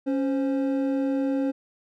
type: tone pair together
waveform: triangle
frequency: 275.7 / 523.3 Hz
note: C#4 / C5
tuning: -9 / 0 cents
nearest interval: major seventh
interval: 1109 cents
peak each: -21 / -28 dBFS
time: 0.06-1.52 s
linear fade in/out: 20 ms
effects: none